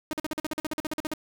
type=tone bursts; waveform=sawtooth; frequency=310 Hz; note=D#4; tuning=6 cents flat; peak=-24 dBFS; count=16; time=0.11-1.136 s; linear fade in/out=0 ms; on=21 ms; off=46 ms; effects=none